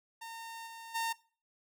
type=tone with level steps; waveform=sawtooth; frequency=913 Hz; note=A#5; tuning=36 cents flat; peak=-39 / -42 / -28 dBFS; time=0.21-1.13 s; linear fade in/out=10 ms; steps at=0.66 / 0.94 s; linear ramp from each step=20 ms; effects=noise-tail reverb RT60 0.4 s tail -21 dB re dry